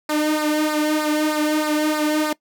sawtooth tone with flanger, 304.5 Hz, D#4, 37 cents flat, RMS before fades -20 dBFS, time 0.09-2.33 s, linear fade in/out 5 ms, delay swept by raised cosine 0.31 to 2.51 ms, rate 3.2 Hz, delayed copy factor -0.7, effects noise-tail reverb RT60 0.1 s tail -21 dB re dry

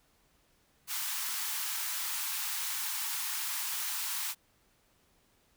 white high-pass noise, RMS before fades -35 dBFS, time 0.87-4.35 s, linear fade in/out 50 ms, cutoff 810 Hz, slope 96 dB/octave, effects pink hiss -69 dBFS RMS until 5.56 s

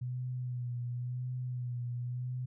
sine tone with vibrato, 123.8 Hz, B2, 5 cents sharp, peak -34 dBFS, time 0.01-2.46 s, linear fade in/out 10 ms, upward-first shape sine, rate 0.94 Hz, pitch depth 35 cents each way, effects none

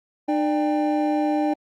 triangle tone cluster, 302.6 / 593 / 796 Hz, D#4 / D5 / G5, -48 / +17 / +26 cents, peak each -19 / -25 / -24 dBFS, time 0.28-1.54 s, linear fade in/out 10 ms, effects Opus 32 kbps

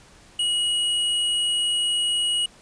square tone, 2904 Hz, F#7, 33 cents flat, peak -21 dBFS, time 0.39-2.46 s, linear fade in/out 5 ms, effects pink hiss -51 dBFS RMS until 2.61 s + resampled to 22050 Hz

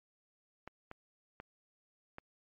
clicks, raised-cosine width 0.5 ms, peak -30 dBFS, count 4, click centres 0.676 / 0.914 / 1.401 / 2.184 s, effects MP3 32 kbps

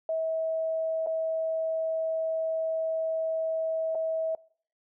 sine tone with dropouts, 645 Hz, E5, 38 cents flat, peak -26 dBFS, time 0.09-4.35 s, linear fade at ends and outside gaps 2 ms, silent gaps 1.063-1.07 / 3.949-3.953 s, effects noise-tail reverb RT60 0.5 s tail -22 dB re dry

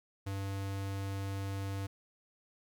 square tone, 98 Hz, G2, in tune, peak -36 dBFS, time 0.26-1.87 s, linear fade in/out 10 ms, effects 13-bit

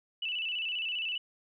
sine tone with vibrato, 2800 Hz, F7, 4 cents sharp, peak -31 dBFS, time 0.22-1.18 s, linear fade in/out 5 ms, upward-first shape square, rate 15 Hz, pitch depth 88 cents each way, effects none

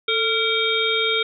harmonic tone with a mistuned harmonic, 461 Hz, A#4, 19 cents flat, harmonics 1 / 3 / 5 / 7 / 8, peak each -24 / -26 / -24 / -25 / -24 dBFS, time 0.08-1.23 s, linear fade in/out 5 ms, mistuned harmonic 1, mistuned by -66 cents, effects none

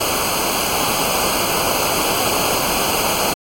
pink noise with comb filter, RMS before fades -19 dBFS, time 0-3.34 s, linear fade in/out 10 ms, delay 0.54 ms, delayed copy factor -0.85, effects AAC 64 kbps

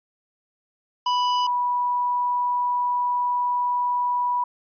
square / sine tone pair in turn, 987.8 / 979.8 Hz, B5 / B5, 0 / -14 cents, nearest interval unison, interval 14 cents, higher first, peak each -20 dBFS, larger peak neither, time 1.06-1.47 / 1.47-4.44 s, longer second, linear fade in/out 5 ms, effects resampled to 11025 Hz

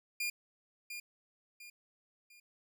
sawtooth tone with echo, 2414 Hz, D7, 47 cents sharp, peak -30 dBFS, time 0.2-0.3 s, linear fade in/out 5 ms, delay 700 ms, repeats 3, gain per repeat -8 dB, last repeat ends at 2.4 s, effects none

